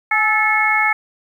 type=harmonic tone with a mistuned harmonic; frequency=436 Hz; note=A4; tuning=16 cents flat; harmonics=2 / 3 / 4 / 5; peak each=-20 / -21 / -20 / -16 dBFS; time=0.11-0.93 s; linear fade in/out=5 ms; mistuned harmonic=2; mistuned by=-48 cents; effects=8-bit